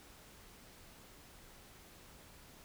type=silence; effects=pink hiss -58 dBFS RMS until 2.64 s